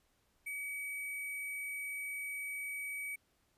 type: tone with sample-and-hold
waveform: sine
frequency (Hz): 2269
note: C#7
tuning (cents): +40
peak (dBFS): -38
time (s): 0.46-3.16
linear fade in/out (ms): 10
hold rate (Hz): 11025
effects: pink hiss -75 dBFS RMS until 3.57 s + resampled to 32000 Hz